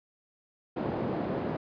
white band-pass noise, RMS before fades -32 dBFS, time 0.76-1.57 s, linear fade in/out 10 ms, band 130 to 450 Hz, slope 12 dB/octave, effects resampled to 11025 Hz

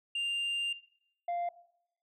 sine tone pair in turn, 2794 / 695.7 Hz, F7 / F5, 0 / -7 cents, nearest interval 2 octaves, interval 2407 cents, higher first, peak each -28 dBFS, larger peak neither, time 0.15-0.73 / 1.28-1.49 s, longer first, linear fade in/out 5 ms, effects noise-tail reverb RT60 0.7 s tail -18 dB re dry + tanh soft clip ceiling -30 dBFS

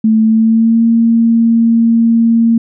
sine tone with pitch glide, 220 to 229.7 Hz, A3 to A#3, 0 to -25 cents, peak -6 dBFS, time 0.04-2.58 s, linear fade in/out 5 ms, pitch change +75 cents, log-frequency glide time 0.22-0.84 s, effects none

